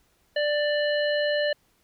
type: harmonic tone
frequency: 590 Hz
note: D5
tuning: 8 cents sharp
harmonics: 1 / 3 / 5 / 7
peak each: -23 / -29 / -33 / -36 dBFS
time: 0.36-1.53 s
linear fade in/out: 5 ms
effects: pink hiss -66 dBFS RMS until 1.83 s